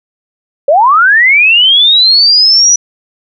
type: linear sweep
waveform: sine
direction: up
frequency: 532 to 5920 Hz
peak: -3 dBFS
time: 0.68-2.76 s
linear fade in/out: 5 ms
effects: none